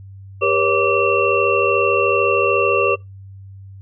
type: tone cluster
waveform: sine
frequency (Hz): 399.9 / 482.4 / 556 / 1163 / 2716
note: G4 / B4 / C#5 / D6 / F7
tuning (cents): +35 / -41 / +5 / -17 / -49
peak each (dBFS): -20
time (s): 0.41-2.96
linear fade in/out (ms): 20
effects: noise-tail reverb RT60 0.2 s tail -23 dB re dry + added 97 Hz sine -35 dBFS peak until 3.81 s